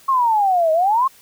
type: exponential two-way sweep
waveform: sine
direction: down then up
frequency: 1100 to 622.3 to 1100 Hz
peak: -13 dBFS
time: 0.08-1.08 s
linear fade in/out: 10 ms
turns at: 0.72 s
effects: white hiss -49 dBFS RMS until 1.21 s